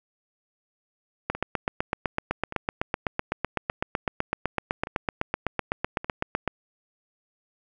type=two click trains; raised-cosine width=0.5 ms; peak=-9 / -19 dBFS; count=42 / 5; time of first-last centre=1.3-6.477 / 1.35-6.045 s; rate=7.92 / 0.852 Hz; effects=none

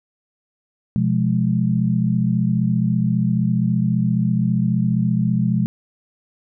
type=chord; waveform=sine; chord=F diminished; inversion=second; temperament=just; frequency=125.72 / 174.61 / 209.5 Hz; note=Cb3 / F3 / Ab3; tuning=+31 / 0 / +15 cents; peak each=-20 dBFS; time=0.96-5.66 s; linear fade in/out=0 ms; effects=none

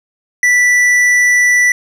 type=tone with tanh clipping; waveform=sine; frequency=1969 Hz; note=B6; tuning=6 cents flat; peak=-9 dBFS; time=0.43-1.72 s; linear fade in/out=2 ms; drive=10 dB; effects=none

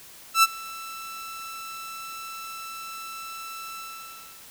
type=tone with ADSR envelope; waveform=sawtooth; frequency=1328 Hz; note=E6; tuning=12 cents sharp; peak=-9 dBFS; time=0.34-4.44 s; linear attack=91 ms; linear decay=32 ms; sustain=-23 dB; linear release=670 ms; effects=white hiss -47 dBFS RMS until 4.5 s

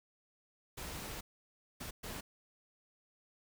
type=noise bursts at uneven times; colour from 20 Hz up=pink; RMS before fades=-44 dBFS; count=3; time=0.77-1.21 / 1.8-1.91 / 2.03-2.21 s; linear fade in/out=10 ms; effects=none

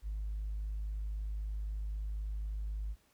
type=tone with tanh clipping; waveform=triangle; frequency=51.91 Hz; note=G#1; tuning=in tune; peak=-35 dBFS; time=0.02-2.96 s; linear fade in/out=50 ms; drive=5 dB; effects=pink hiss -70 dBFS RMS until 3.13 s

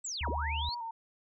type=linear two-way sweep; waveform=sine; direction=down then up; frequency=8080 to 184.7 to 4584 Hz; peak=-35 dBFS; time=0.04-0.75 s; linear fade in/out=10 ms; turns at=0.29 s
type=tone; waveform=sine; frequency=74.9 Hz; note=D2; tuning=35 cents sharp; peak=-33 dBFS; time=0.21-0.69 s; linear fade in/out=0 ms
type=tone with vibrato; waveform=sine; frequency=932.3 Hz; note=A#5; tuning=in tune; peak=-36 dBFS; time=0.23-0.91 s; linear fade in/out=5 ms; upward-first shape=square; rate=2.6 Hz; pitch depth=43 cents each way
effects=none

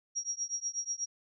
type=tone with tremolo; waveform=sine; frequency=5660 Hz; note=F8; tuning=22 cents sharp; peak=-29 dBFS; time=0.15-1.06 s; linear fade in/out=20 ms; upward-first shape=triangle; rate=8.2 Hz; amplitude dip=100%; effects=none

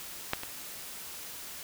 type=clicks; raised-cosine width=0.3 ms; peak=-11 / -21 dBFS; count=2; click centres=0.334 / 0.434 s; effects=white hiss -43 dBFS RMS until 1.63 s

